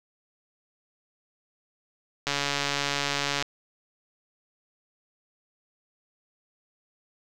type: click train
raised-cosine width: 0.2 ms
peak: -9 dBFS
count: 165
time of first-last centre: 2.27-3.425 s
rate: 142 Hz
effects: none